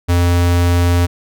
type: tone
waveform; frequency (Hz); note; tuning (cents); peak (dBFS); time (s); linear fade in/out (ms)
square; 87.31; F2; 0; -11; 0.08-1.07; 20
effects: none